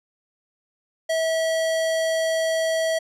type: tone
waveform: square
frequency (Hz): 648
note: E5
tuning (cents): -30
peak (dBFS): -21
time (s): 1.09-2.99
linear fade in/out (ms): 10
effects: low-pass 11000 Hz 12 dB/octave